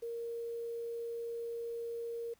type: tone with quantisation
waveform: sine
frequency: 466.2 Hz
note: A#4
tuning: in tune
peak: -37 dBFS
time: 0.02-2.34 s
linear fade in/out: 10 ms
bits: 10
effects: pink hiss -70 dBFS RMS until 2.39 s